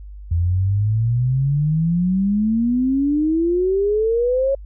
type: exponential sweep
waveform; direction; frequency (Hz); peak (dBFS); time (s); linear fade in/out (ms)
sine; up; 82.41 to 554.4; -15; 0.31-4.55; 5
effects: added 50 Hz sine -33 dBFS peak until 4.65 s